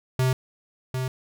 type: tone with echo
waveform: square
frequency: 129.2 Hz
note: C3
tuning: 21 cents flat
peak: -20 dBFS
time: 0.19-0.33 s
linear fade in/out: 2 ms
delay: 750 ms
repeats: 1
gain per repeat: -6 dB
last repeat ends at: 1.08 s
effects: none